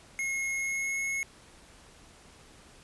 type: tone with pitch glide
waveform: square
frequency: 2163 to 2178 Hz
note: C#7 to C#7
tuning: -43 to -31 cents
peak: -30 dBFS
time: 0.19-1.23 s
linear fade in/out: 0 ms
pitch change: +12 cents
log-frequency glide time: 0.59-1 s
effects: pink hiss -55 dBFS RMS until 2.83 s + resampled to 24000 Hz